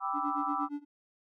sine chord, E minor seventh, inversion first, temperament equal, 784 / 987.8 / 1174.7 / 1318.5 Hz, G5 / B5 / D6 / E6, 0 / 0 / 0 / 0 cents, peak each -36 / -37 / -34 / -36 dBFS, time 0-0.69 s, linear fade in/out 50 ms
triangle tone with tremolo, 290 Hz, D4, 22 cents flat, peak -30 dBFS, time 0.13-0.85 s, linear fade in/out 50 ms, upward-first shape sine, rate 8.5 Hz, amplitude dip 95%
effects none

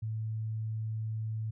sine tone, 110 Hz, A2, in tune, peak -32 dBFS, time 0.02-1.51 s, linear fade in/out 10 ms, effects none

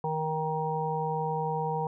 harmonic tone, 157 Hz, D#3, 16 cents sharp, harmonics 1 / 3 / 5 / 6, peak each -33 / -33 / -33 / -33 dBFS, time 0.04-1.87 s, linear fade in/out 2 ms, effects none

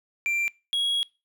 triangle tone pair in turn, 2362 / 3315 Hz, D7 / G#7, +9 / -4 cents, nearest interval tritone, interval 587 cents, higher second, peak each -21 dBFS, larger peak neither, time 0.26-0.48 / 0.73-1.03 s, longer second, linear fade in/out 0 ms, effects noise-tail reverb RT60 0.3 s tail -24 dB re dry

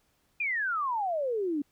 sine exponential sweep, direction down, 2489 to 277.2 Hz, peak -27 dBFS, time 0.4-1.62 s, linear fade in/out 5 ms, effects pink hiss -71 dBFS RMS until 1.71 s

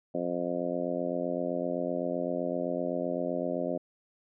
harmonic tone, 87.8 Hz, F2, 10 cents sharp, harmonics 2 / 3 / 4 / 5 / 6 / 7 / 8, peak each -39 / -35 / -37 / -40 / -35 / -34 / -43 dBFS, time 0.14-3.78 s, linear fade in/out 10 ms, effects none

